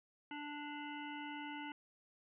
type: harmonic tone with a mistuned harmonic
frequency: 293.7 Hz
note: D4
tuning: in tune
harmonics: 1 / 3 / 5 / 7 / 9 / 10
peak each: -47 / -48 / -52 / -52 / -57 / -55 dBFS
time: 0.31-1.72 s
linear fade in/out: 2 ms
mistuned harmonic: 9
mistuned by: +24 cents
effects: none